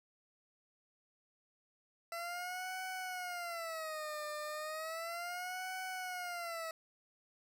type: tone with vibrato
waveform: 20% pulse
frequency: 670 Hz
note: E5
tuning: 28 cents sharp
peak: -35 dBFS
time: 2.12-6.71 s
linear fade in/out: 2 ms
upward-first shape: sine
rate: 0.34 Hz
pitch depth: 190 cents each way
effects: none